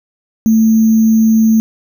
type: tone with sample-and-hold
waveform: sine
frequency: 221.7 Hz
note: A3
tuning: 13 cents sharp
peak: -6 dBFS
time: 0.46-1.6 s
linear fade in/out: 0 ms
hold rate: 6300 Hz
effects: none